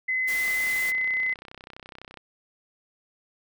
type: tone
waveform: sine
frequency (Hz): 2036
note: C7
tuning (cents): -48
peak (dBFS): -23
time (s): 0.08-1.34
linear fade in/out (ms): 10
type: noise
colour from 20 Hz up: white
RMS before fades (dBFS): -36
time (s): 0.27-0.92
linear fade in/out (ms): 20
type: click train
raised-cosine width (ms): 0.3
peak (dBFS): -26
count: 55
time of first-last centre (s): 0.48-2.173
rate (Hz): 31.9
effects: none